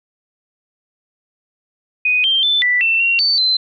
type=tone with pitch steps; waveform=sine; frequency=2492 / 3157 / 3523 / 1973 / 2683 / 2745 / 4539 / 4070 Hz; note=D#7 / G7 / A7 / B6 / E7 / F7 / C#8 / C8; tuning=+2 / +12 / +1 / -2 / +30 / -31 / +40 / -49 cents; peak=-12 dBFS; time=2.05-3.57 s; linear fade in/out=5 ms; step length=190 ms; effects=none